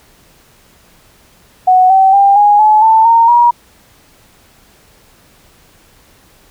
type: tone with pitch steps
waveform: sine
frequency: 740 / 767.4 / 795.9 / 825.4 / 855.9 / 887.7 / 920.6 / 954.7 Hz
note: F#5 / G5 / G5 / G#5 / A5 / A5 / A#5 / A#5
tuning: 0 / -37 / +26 / -11 / -48 / +15 / -22 / +41 cents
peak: -4 dBFS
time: 1.67-3.51 s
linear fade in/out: 10 ms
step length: 230 ms
effects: pink hiss -47 dBFS RMS until 6.5 s